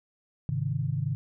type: chord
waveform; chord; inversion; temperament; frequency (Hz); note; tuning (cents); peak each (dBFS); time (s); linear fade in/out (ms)
sine; Ab major; none; equal with one note detuned; 103.83 / 133.33 / 155.56; Ab2 / C3 / Eb3; 0 / +33 / 0; -33 / -29 / -31; 0.49-1.15; 0
effects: none